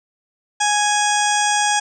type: harmonic tone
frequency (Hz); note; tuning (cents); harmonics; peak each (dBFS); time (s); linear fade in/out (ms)
830.6; G#5; 0; 1 / 2 / 3 / 4 / 6 / 7 / 8 / 9 / 10; -18 / -22 / -28 / -25 / -30 / -27 / -26 / -30 / -28; 0.6-1.8; 10
effects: none